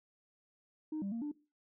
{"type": "tone with pitch steps", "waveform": "sine", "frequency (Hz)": [309.6, 197.9, 230.9, 295], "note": ["D#4", "G3", "A#3", "D4"], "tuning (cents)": [-9, 17, -16, 8], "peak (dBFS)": -34, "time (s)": [0.92, 1.316], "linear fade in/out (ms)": 5, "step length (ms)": 99, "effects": ["noise-tail reverb RT60 0.3 s tail -20 dB re dry", "tanh soft clip ceiling -33 dBFS"]}